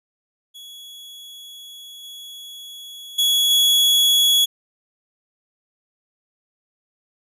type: tone with level steps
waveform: 40% pulse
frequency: 3363 Hz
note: G#7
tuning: 21 cents sharp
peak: -36 / -34 / -14 / -12 dBFS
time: 0.54-4.46 s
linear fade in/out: 20 ms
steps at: 2.03 / 3.18 / 3.5 s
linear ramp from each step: 10 ms
effects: none